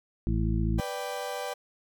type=harmonic tone; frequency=55 Hz; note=A1; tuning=in tune; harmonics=1 / 2 / 3 / 4 / 6; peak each=-27 / -30 / -32 / -33 / -35 dBFS; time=0.27-0.8 s; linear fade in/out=0 ms
type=chord; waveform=35% pulse; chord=G major; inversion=first; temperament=equal; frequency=493.9 / 587.3 / 784 Hz; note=B4 / D5 / G5; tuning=0 / 0 / 0 cents; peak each=-35 dBFS; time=0.78-1.54 s; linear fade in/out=10 ms
effects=none